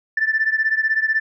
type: beating tone pair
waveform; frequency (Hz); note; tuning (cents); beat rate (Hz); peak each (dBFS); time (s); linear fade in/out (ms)
sine; 1760 / 1776; A6 / A6; 0 / +16; 16; -18 / -20; 0.17-1.2; 5
effects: tanh soft clip ceiling -9 dBFS